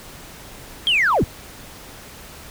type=linear sweep; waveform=sine; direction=down; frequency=3292 to 43.1 Hz; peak=-13 dBFS; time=0.87-1.24 s; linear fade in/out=0 ms; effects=tanh soft clip ceiling -11 dBFS + pink hiss -40 dBFS RMS until 2.5 s